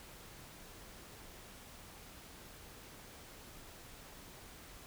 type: silence
effects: pink hiss -54 dBFS RMS until 4.86 s